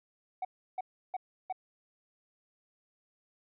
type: tone bursts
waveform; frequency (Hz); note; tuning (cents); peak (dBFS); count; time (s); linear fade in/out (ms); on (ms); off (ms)
sine; 748; F#5; +19; -29; 4; 0.42-1.526; 5; 29; 330
effects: tanh soft clip ceiling -31 dBFS